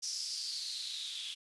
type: noise with band-pass filter sweep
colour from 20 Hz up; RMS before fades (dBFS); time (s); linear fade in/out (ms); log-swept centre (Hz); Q
blue; -40; 0.02-1.35; 20; 5500 to 3300; 6.8
effects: resampled to 24000 Hz